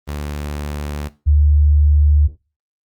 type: tone pair in turn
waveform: sawtooth / sine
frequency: 73.42 / 73.89 Hz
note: D2 / D2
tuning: 0 / +11 cents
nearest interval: unison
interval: 11 cents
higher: second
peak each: -19 / -9 dBFS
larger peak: second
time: 0.07-1.09 / 1.26-2.28 s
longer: neither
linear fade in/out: 20 ms
effects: noise-tail reverb RT60 0.3 s tail -17 dB re dry + Opus 32 kbps